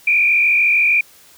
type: tone with frequency modulation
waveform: sine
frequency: 2399 Hz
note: D7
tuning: 36 cents sharp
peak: -11 dBFS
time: 0.07-1.01 s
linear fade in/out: 5 ms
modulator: 46.4 Hz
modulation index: 1.7
effects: white hiss -47 dBFS RMS until 1.37 s